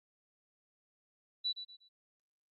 sine tone with echo, 3951 Hz, B7, in tune, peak -31 dBFS, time 1.44-1.53 s, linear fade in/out 20 ms, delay 120 ms, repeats 3, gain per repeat -10 dB, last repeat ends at 1.89 s, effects Opus 48 kbps

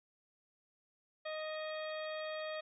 harmonic tone with a mistuned harmonic, 622 Hz, D#5, 1 cent flat, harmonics 1 / 2 / 3 / 4 / 5 / 6 / 7, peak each -40 / -48 / -48 / -51 / -53 / -55 / -56 dBFS, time 1.25-2.61 s, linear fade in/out 10 ms, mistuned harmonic 5, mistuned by +90 cents, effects none

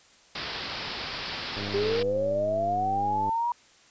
white low-pass noise, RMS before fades -35 dBFS, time 0.35-2.03 s, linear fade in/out 5 ms, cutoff 5200 Hz, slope 96 dB/octave
click train, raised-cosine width 2 ms, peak -24 dBFS, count 175, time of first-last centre 1.57-3.293 s, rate 101 Hz
sine linear sweep, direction up, 392 to 967 Hz, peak -24 dBFS, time 1.74-3.52 s, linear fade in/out 2 ms
effects white hiss -57 dBFS RMS until 3.9 s + resampled to 16000 Hz

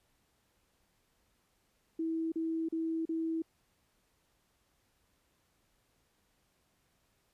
sine tone bursts, 325.1 Hz, E4, 24 cents flat, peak -31 dBFS, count 4, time 1.99-3.421 s, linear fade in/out 5 ms, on 330 ms, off 37 ms, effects pink hiss -74 dBFS RMS until 7.33 s + resampled to 32000 Hz

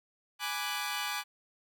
15% pulse chord, G# half-diminished seventh, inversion none, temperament equal, 830.6 / 987.8 / 1174.7 / 1480 Hz, G#5 / B5 / D6 / F#6, 0 / 0 / 0 / 0 cents, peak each -31 / -34 / -31 / -34 dBFS, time 0.39-1.24 s, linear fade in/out 50 ms, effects none

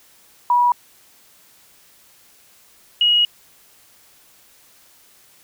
sine tone pair in turn, 971 / 2895 Hz, B5 / F#7, -30 / -38 cents, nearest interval octave + perfect fifth, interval 1892 cents, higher second, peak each -12 dBFS, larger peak neither, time 0.5-0.72 / 3.01-3.25 s, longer second, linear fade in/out 2 ms, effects white hiss -52 dBFS RMS until 5.43 s

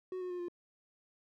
triangle tone with pitch steps, 370.1 / 363.3 / 356.7 / 350.1 Hz, F#4 / F#4 / F4 / F4, 0 / -32 / +37 / +4 cents, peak -35 dBFS, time 0.12-0.484 s, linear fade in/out 2 ms, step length 91 ms, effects none

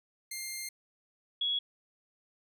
10% pulse / sine tone pair in turn, 2109 / 3348 Hz, C7 / G#7, +13 / +13 cents, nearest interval minor sixth, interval 800 cents, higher second, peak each -28 dBFS, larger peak neither, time 0.31-0.69 / 1.41-1.59 s, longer first, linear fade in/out 5 ms, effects none

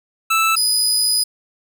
25% pulse tone pair in turn, 1318.5 / 4978 Hz, E6 / D#8, 0 / 0 cents, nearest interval octave + major seventh, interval 2300 cents, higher second, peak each -10 dBFS, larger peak neither, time 0.3-0.56 / 0.56-1.24 s, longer second, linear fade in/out 10 ms, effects none

